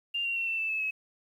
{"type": "tone with pitch steps", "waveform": "sine", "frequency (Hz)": [2794, 2756, 2718, 2680, 2643, 2607, 2571], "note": ["F7", "F7", "F7", "E7", "E7", "E7", "E7"], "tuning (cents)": [0, -24, -48, 28, 4, -20, -44], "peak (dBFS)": -28, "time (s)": [0.14, 0.91], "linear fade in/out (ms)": 10, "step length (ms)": 110, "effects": ["10-bit"]}